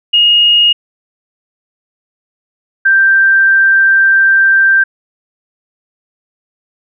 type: tone pair in turn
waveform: sine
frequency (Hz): 2863 / 1571.9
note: F7 / G6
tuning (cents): +42 / +4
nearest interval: minor seventh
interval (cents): 1038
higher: first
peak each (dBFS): -5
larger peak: neither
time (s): 0.13-0.73 / 2.85-4.84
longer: second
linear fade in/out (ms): 10
effects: none